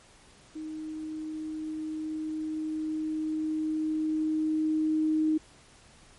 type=tone with level ramp; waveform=sine; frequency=311.8 Hz; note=D#4; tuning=4 cents sharp; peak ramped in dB=-35 to -22 dBFS; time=0.55-5.38 s; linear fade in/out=10 ms; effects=pink hiss -56 dBFS RMS until 6.18 s + MP3 48 kbps